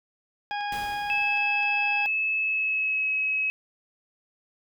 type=harmonic tone; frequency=822 Hz; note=G#5; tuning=18 cents flat; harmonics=1 / 2 / 3 / 4 / 6; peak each=-29 / -35 / -39 / -41 / -45 dBFS; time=0.51-2.06 s; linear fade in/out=0 ms
type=clicks; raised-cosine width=0.2 ms; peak=-30 dBFS; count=4; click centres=0.515 / 0.609 / 1.372 / 1.631 s
type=noise with exponential decay; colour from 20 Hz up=pink; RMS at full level=-38 dBFS; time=0.72-1.87 s; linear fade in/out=2 ms; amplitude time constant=250 ms
type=tone with pitch glide; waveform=sine; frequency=2600 to 2561 Hz; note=E7 to D#7; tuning=-24 to +49 cents; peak=-23 dBFS; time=1.1-3.5 s; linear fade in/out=0 ms; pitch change=-27 cents; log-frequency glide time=2.39-3.12 s
effects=none